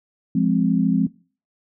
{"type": "chord", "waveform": "sine", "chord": "F minor", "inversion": "none", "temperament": "equal", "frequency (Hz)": [174.61, 207.7, 261.6], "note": ["F3", "Ab3", "C4"], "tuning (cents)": [0, 0, 0], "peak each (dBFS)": -20, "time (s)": [0.35, 1.07], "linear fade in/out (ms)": 5, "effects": ["noise-tail reverb RT60 0.4 s tail -21 dB re dry"]}